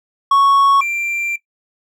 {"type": "tone pair in turn", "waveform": "triangle", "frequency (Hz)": [1108.7, 2364], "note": ["C#6", "D7"], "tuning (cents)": [0, 11], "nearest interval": "octave + minor second", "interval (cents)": 1311, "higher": "second", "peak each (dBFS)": [-7, -16], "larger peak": "first", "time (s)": [[0.31, 0.81], [0.81, 1.36]], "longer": "second", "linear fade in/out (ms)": 5, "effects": ["noise-tail reverb RT60 0.1 s tail -17 dB re dry"]}